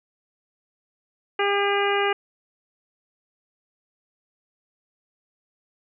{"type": "harmonic tone with a mistuned harmonic", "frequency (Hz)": 402.4, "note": "G4", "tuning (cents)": 45, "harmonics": [1, 2, 3, 4, 5, 6, 7], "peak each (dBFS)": [-23, -26, -28, -29, -30, -31, -31], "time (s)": [1.39, 2.13], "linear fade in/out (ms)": 5, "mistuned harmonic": 7, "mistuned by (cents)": 26, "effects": []}